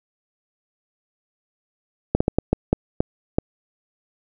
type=slowing click train; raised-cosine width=2 ms; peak=-3 dBFS; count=8; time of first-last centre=2.15-3.385 s; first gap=55 ms; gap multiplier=1.38; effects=none